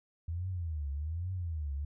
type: tone with vibrato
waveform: sine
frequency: 80.7 Hz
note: E2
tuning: 36 cents flat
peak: -33 dBFS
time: 0.28-1.85 s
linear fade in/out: 5 ms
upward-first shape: triangle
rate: 1.2 Hz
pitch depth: 280 cents each way
effects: none